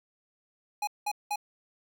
square tone bursts, 830.6 Hz, G#5, in tune, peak -29 dBFS, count 3, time 0.82-1.359 s, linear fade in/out 5 ms, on 53 ms, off 190 ms, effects none

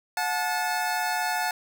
25% pulse tone pair together, 725 / 868.9 Hz, F#5 / A5, -35 / -22 cents, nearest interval minor third, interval 313 cents, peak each -24 dBFS, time 0.17-1.51 s, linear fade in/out 2 ms, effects none

